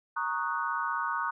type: chord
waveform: sine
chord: D# minor seventh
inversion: second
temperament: equal with one note detuned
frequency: 929.6 / 1108.7 / 1244.5 / 1480 Hz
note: A#5 / C#6 / D#6 / F#6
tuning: -5 / 0 / 0 / 0 cents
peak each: -34 dBFS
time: 0.16-1.31 s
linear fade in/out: 10 ms
effects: none